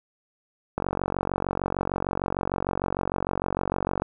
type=click train; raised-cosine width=1 ms; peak=-11 dBFS; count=152; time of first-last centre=0.78-4.02 s; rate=46.6 Hz; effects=none